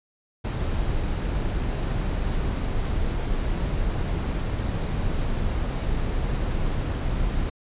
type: noise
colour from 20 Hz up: brown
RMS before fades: -25 dBFS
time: 0.44-7.5 s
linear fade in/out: 10 ms
effects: resampled to 8000 Hz